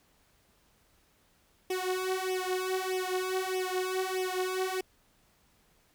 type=tone with flanger; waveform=sawtooth; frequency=372.1 Hz; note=F#4; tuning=10 cents sharp; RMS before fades=-32 dBFS; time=1.7-4.81 s; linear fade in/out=5 ms; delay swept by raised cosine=0.34 to 3.54 ms; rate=1.6 Hz; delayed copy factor=+0.95; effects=pink hiss -67 dBFS RMS until 5.94 s